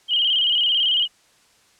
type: tone with vibrato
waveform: sine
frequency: 3038 Hz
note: F#7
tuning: 45 cents sharp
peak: -16 dBFS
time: 0.08-1.08 s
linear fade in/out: 50 ms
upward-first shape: square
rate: 18 Hz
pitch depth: 68 cents each way
effects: white hiss -57 dBFS RMS until 1.79 s + low-pass 8000 Hz 12 dB/octave